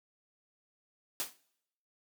white noise with exponential decay, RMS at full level -31 dBFS, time 1.2-1.37 s, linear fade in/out 0 ms, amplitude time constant 35 ms, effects noise-tail reverb RT60 0.8 s tail -23 dB re dry + high-pass 200 Hz 12 dB/octave

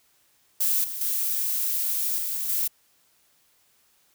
violet noise with level steps, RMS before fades -23 / -33 / -26 / -29 / -25 dBFS, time 0.6-2.68 s, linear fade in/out 10 ms, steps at 0.84 / 1.01 / 2.18 / 2.49 s, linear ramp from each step 2 ms, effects white hiss -64 dBFS RMS until 4.14 s

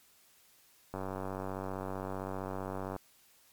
click train, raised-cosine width 1 ms, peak -24 dBFS, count 194, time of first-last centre 0.94-2.963 s, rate 95.4 Hz, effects white hiss -64 dBFS RMS until 3.52 s + MP3 96 kbps

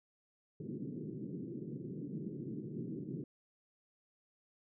pink band-pass noise, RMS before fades -43 dBFS, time 0.6-3.24 s, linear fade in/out 2 ms, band 130 to 390 Hz, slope 48 dB/octave, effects none

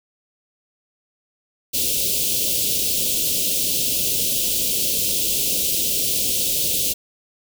white band-stop noise, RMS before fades -21 dBFS, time 1.73-6.94 s, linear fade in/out 20 ms, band 580 to 2700 Hz, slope 48 dB/octave, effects none

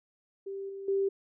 sine tone with level steps, 392.1 Hz, G4, in tune, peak -35 / -38 / -25 dBFS, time 0.46-1.09 s, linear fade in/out 10 ms, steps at 0.69 / 0.88 s, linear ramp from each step 5 ms, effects none

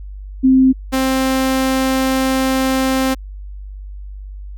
sine / sawtooth tone pair in turn, 261.6 / 263.4 Hz, C4 / C4, 0 / +12 cents, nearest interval unison, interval 12 cents, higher second, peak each -7 / -10 dBFS, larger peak first, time 0.43-0.73 / 0.92-3.15 s, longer second, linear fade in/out 20 ms, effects added 49 Hz sine -28 dBFS peak until 4.57 s

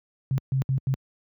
sine tone bursts at uneven times, 133.2 Hz, C3, 31 cents sharp, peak -20 dBFS, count 4, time 0.31-0.38 / 0.52-0.62 / 0.69-0.78 / 0.87-0.94 s, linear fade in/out 0 ms, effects high-pass 80 Hz 12 dB/octave

